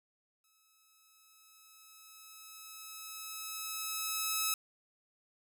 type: tone with exponential growth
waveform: 5% pulse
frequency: 1293 Hz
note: E6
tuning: 34 cents flat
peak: -18 dBFS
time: 0.44-4.54 s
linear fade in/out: 2 ms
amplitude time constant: 890 ms
effects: none